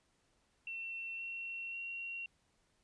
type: tone with pitch steps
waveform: sine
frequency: 2703 / 2723 / 2744 Hz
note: E7 / F7 / F7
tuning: +43 / -44 / -31 cents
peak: -40 dBFS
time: 0.67-2.26 s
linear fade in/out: 2 ms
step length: 530 ms
effects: pink hiss -75 dBFS RMS until 2.83 s + resampled to 22050 Hz